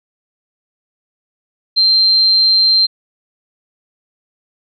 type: tone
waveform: sine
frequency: 4148 Hz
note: C8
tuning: 16 cents flat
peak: -8 dBFS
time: 1.76-2.87 s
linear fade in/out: 20 ms
effects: none